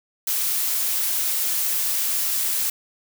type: noise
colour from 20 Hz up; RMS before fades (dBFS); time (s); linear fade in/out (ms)
blue; -23; 0.27-2.7; 5
effects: none